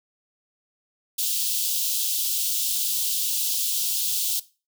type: high-pass noise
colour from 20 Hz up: white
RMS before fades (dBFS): -25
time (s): 1.18-4.4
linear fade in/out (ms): 10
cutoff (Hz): 3000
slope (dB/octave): 48
effects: noise-tail reverb RT60 0.3 s tail -17 dB re dry